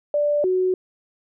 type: tone pair in turn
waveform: sine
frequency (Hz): 587.3 / 370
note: D5 / F#4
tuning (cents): 0 / 0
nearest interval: minor sixth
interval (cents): 800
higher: first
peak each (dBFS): -17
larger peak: neither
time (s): 0.14-0.44 / 0.44-0.74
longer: neither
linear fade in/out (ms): 2
effects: none